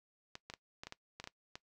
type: clicks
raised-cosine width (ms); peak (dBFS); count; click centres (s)
0.2; -27; 10; 0.354 / 0.5 / 0.538 / 0.835 / 0.87 / 0.924 / 1.2 / 1.241 / 1.274 / 1.555
effects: noise-tail reverb RT60 0.1 s tail -20 dB re dry